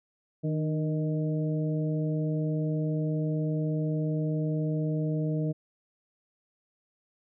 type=harmonic tone with a mistuned harmonic; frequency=155.8 Hz; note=D#3; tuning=3 cents sharp; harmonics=1 / 2 / 3 / 4; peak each=-27 / -33 / -37 / -39 dBFS; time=0.43-5.53 s; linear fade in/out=20 ms; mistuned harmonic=2; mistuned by=-42 cents; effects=none